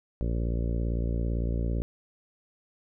harmonic tone, 57.8 Hz, A#1, 14 cents flat, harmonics 1 / 2 / 3 / 4 / 5 / 6 / 7 / 8 / 9 / 10, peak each -27 / -33 / -37 / -39 / -41 / -43 / -44 / -45 / -46 / -47 dBFS, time 0.21-1.82 s, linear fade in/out 0 ms, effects none

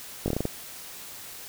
slowing click train, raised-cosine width 2 ms, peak -13 dBFS, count 7, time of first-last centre 0.26-0.454 s, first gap 20 ms, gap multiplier 1.19, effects white hiss -42 dBFS RMS until 1.48 s

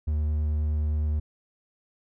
triangle tone, 75.8 Hz, D#2, 45 cents flat, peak -21 dBFS, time 0.07-1.2 s, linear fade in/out 10 ms, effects none

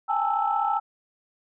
sine tone cluster, 797 / 832 / 890 / 1318 Hz, G5 / G#5 / A5 / E6, +28 / +3 / +20 / -1 cents, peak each -27 dBFS, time 0.08-0.8 s, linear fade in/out 20 ms, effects tanh soft clip ceiling -11 dBFS

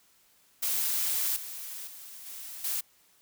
blue noise with level steps, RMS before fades -29 / -40 / -46 / -42 / -31 dBFS, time 0.62-2.81 s, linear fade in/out 10 ms, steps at 1.36 / 1.87 / 2.26 / 2.64 s, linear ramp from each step 5 ms, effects white hiss -64 dBFS RMS until 3.21 s

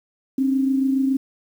sine tone pair together, 266.6 / 293.7 Hz, C4 / D4, +33 / 0 cents, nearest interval major second, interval 167 cents, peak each -17 / -28 dBFS, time 0.38-1.17 s, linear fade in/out 5 ms, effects 8-bit

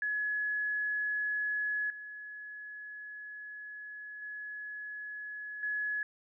sine tone with level steps, 1694 Hz, G#6, 34 cents sharp, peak -30 / -42 / -39 / -31 dBFS, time 0.02-6.03 s, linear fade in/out 2 ms, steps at 1.9 / 4.22 / 5.63 s, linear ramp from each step 2 ms, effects none

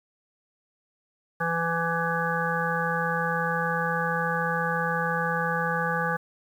harmonic tone, 167.1 Hz, E3, 24 cents sharp, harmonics 1 / 3 / 5 / 7 / 9 / 10, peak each -31 / -31 / -31 / -31 / -31 / -31 dBFS, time 1.4-6.17 s, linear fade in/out 10 ms, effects 9-bit

